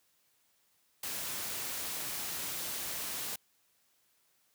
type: noise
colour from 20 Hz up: white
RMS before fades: -38 dBFS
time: 1.03-3.36 s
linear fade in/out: 5 ms
effects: white hiss -72 dBFS RMS until 4.54 s + high-pass 60 Hz 12 dB/octave